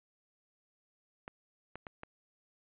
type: clicks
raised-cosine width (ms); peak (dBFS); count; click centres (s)
0.5; -28; 4; 1.279 / 1.756 / 1.868 / 2.034
effects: resampled to 8000 Hz